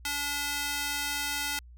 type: tone with high-pass filter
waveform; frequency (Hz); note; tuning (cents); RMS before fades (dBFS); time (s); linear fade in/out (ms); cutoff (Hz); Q
square; 288.1; D4; -33; -32; 0.05-1.59; 2; 1600; 0.59
effects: added 60 Hz sine -47 dBFS peak until 1.77 s